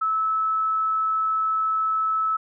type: tone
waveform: sine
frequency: 1303 Hz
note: E6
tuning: 20 cents flat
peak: -20 dBFS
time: 0.01-2.37 s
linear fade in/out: 10 ms
effects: none